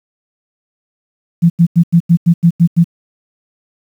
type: tone bursts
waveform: sine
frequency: 169.7 Hz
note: F3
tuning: 49 cents flat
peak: -4 dBFS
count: 9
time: 1.42-2.844 s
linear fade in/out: 20 ms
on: 80 ms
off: 88 ms
effects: 7-bit